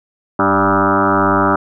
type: tone with frequency modulation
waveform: sine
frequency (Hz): 784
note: G5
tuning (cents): 0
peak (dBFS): -10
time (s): 0.39-1.56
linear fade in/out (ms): 5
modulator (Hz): 97.9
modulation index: 6.4
effects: none